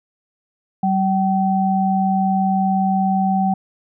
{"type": "tone pair together", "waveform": "sine", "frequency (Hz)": [191.5, 766], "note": ["G3", "G5"], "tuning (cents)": [-40, -40], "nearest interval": "2 octaves", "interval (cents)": 2400, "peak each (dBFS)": [-17, -18], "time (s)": [0.83, 3.54], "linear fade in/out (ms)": 5, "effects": []}